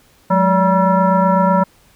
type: tone with frequency modulation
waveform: sine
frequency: 571 Hz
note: D5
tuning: 49 cents flat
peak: -10 dBFS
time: 0.3-1.64 s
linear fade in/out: 10 ms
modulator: 390 Hz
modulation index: 1.6
effects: pink hiss -52 dBFS RMS until 1.95 s